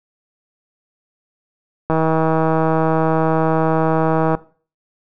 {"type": "click train", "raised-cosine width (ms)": 1, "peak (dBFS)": -4, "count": 393, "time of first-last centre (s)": [1.9, 4.35], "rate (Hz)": 160, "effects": ["noise-tail reverb RT60 0.4 s tail -18 dB re dry"]}